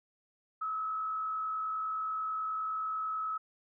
sine tone with frequency modulation, 1290 Hz, E6, 38 cents flat, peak -32 dBFS, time 0.61-3.38 s, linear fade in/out 10 ms, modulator 50.6 Hz, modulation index 0.46, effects none

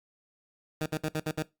15% pulse tone bursts, 155.4 Hz, D#3, 2 cents flat, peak -22 dBFS, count 6, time 0.81-1.425 s, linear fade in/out 2 ms, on 50 ms, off 63 ms, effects noise-tail reverb RT60 0.2 s tail -20 dB re dry + Opus 48 kbps

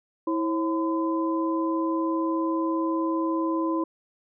sine tone cluster, 326.2 / 541 / 1017 Hz, E4 / C#5 / C6, -18 / -42 / -50 cents, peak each -24 / -33 / -30 dBFS, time 0.27-3.84 s, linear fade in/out 5 ms, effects none

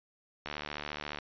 click train, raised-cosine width 0.3 ms, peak -21 dBFS, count 55, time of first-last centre 0.46-1.187 s, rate 74.3 Hz, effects resampled to 11025 Hz

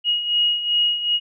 sine beating tone pair, 2884 / 2886.6 Hz, F#7 / F#7, -45 / -43 cents, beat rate 2.6 Hz, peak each -24 / -18 dBFS, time 0.04-1.2 s, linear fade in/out 50 ms, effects none

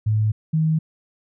sine tone pair in turn, 107.7 / 158.19 Hz, A2 / D#3, -37 / +29 cents, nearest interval perfect fifth, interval 666 cents, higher second, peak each -16 dBFS, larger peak neither, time 0.06-0.32 / 0.53-0.79 s, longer neither, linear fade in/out 10 ms, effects none

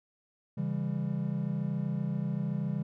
triangle chord, C# diminished, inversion none, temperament just, 138.59 / 166.31 / 199.57 Hz, C#3 / E3 / G3, 0 / +16 / +31 cents, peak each -32 dBFS, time 0.57-2.83 s, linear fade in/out 10 ms, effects none

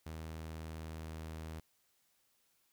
sawtooth tone, 79.7 Hz, D#2, 42 cents sharp, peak -39 dBFS, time 0.06-1.6 s, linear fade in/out 5 ms, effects white hiss -75 dBFS RMS until 2.72 s

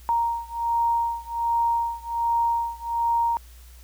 sine beating tone pair, 932.3 / 933.6 Hz, A#5 / A#5, 0 / +2 cents, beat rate 1.3 Hz, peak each -24 / -25 dBFS, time 0.09-3.37 s, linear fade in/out 0 ms, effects added 60 Hz sine -44 dBFS peak until 3.83 s + white hiss -54 dBFS RMS until 3.83 s

